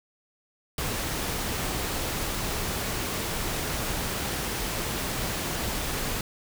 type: noise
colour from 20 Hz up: pink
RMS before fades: -30 dBFS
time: 0.78-6.21 s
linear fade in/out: 2 ms
effects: none